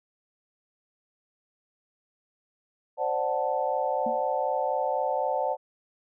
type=chord; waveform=sine; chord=D dominant seventh; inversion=third; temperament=equal; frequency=523.3 / 587.3 / 740 / 880 Hz; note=C5 / D5 / F#5 / A5; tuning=0 / 0 / 0 / 0 cents; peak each=-30 dBFS; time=2.97-5.57 s; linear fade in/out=50 ms
type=tone with exponential decay; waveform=sine; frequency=233.1 Hz; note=A#3; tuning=in tune; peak=-29 dBFS; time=4.06-4.25 s; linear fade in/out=5 ms; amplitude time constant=40 ms
effects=none